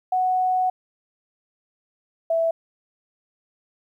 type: tone pair in turn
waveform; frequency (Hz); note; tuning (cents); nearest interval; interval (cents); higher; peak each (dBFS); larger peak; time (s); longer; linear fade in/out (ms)
sine; 740 / 659.3; F#5 / E5; 0 / 0; major second; 200; first; -18 / -18; neither; 0.12-0.7 / 2.3-2.51; first; 5
effects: 10-bit